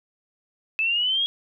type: exponential sweep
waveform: sine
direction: up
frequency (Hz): 2602 to 3322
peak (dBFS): -20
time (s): 0.79-1.26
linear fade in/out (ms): 0
effects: none